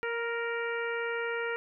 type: harmonic tone with a mistuned harmonic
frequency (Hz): 466.2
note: A#4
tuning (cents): 0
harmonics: 1 / 2 / 3 / 4 / 5 / 6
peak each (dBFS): -33 / -41 / -36 / -38 / -41 / -47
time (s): 0.03-1.56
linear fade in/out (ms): 0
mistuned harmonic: 2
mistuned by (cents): +19
effects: none